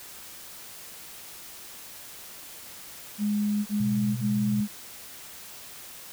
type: tone bursts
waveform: sine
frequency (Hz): 207.7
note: G#3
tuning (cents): 0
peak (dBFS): -23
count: 3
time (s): 3.18-4.68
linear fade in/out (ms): 50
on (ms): 480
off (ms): 30
type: tone with tremolo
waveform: sine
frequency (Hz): 123.47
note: B2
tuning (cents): 0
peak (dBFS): -27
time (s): 3.8-4.61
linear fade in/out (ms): 5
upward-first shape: triangle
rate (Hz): 18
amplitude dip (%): 50
effects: white hiss -44 dBFS RMS until 6.12 s

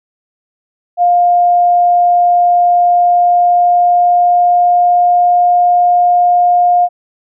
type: tone with pitch glide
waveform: sine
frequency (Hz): 705 to 709.1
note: F5 to F5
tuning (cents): +16 to +26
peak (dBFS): -6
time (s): 0.97-6.89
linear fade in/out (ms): 50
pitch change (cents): +10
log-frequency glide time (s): 2.8-5.5
effects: none

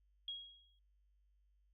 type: tone with exponential decay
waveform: sine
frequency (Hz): 3293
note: G#7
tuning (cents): -15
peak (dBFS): -39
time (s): 0.28-0.79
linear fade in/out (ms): 2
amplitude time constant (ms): 110
effects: added 50 Hz sine -70 dBFS peak until 1.73 s

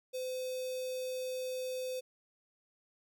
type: tone with notch filter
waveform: square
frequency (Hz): 511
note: C5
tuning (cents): -41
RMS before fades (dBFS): -38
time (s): 0.13-2.01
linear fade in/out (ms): 20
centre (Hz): 1500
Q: 0.82
effects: none

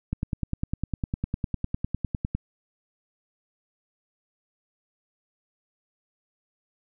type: click train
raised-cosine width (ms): 5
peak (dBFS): -14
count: 23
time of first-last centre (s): 0.13-2.35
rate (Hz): 9.91
effects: none

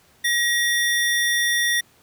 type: tone pair together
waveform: square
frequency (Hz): 1900 / 3556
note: A#6 / A7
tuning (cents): +33 / +18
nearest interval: major seventh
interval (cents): 1085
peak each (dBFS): -20 / -25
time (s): 0.24-1.81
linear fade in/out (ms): 10
effects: pink hiss -56 dBFS RMS until 2.02 s + high-pass 80 Hz 12 dB/octave

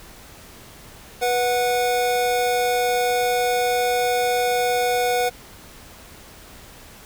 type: tone pair together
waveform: square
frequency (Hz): 490 / 733.4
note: B4 / F#5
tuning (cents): -14 / -15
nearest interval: perfect fifth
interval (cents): 699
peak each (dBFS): -22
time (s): 1.21-5.3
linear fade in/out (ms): 20
effects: pink hiss -44 dBFS RMS until 7.05 s

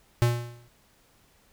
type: tone with exponential decay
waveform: square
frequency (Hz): 119.5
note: A#2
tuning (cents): +43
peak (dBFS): -17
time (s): 0.22-0.68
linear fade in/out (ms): 0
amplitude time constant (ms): 100
effects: pink hiss -62 dBFS RMS until 1.52 s

